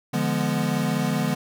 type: chord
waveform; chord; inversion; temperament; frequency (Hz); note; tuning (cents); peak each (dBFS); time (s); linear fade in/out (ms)
square; D diminished seventh; none; equal with one note detuned; 146.83 / 171.91 / 207.7 / 246.9; D3 / F3 / Ab3 / Cb4; 0 / -27 / 0 / 0; -28; 0.13-1.35; 10
effects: none